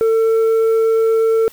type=tone with tanh clipping; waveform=sine; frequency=448.6 Hz; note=A4; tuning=34 cents sharp; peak=-12 dBFS; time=0.01-1.48 s; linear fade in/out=0 ms; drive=4 dB; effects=white hiss -44 dBFS RMS until 1.52 s